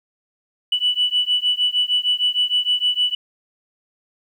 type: beating tone pair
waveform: sine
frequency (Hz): 2960 / 2966.5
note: F#7 / F#7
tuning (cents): 0 / +4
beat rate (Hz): 6.5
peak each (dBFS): -19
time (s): 0.72-3.15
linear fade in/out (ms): 5
effects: tanh soft clip ceiling -9 dBFS + 9-bit